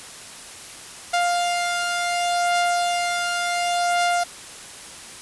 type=beating tone pair; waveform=sawtooth; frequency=701 / 701.69 Hz; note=F5 / F5; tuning=+6 / +8 cents; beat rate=0.69 Hz; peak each=-17 / -24 dBFS; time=1.13-4.24 s; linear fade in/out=10 ms; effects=white hiss -39 dBFS RMS until 5.21 s + resampled to 24000 Hz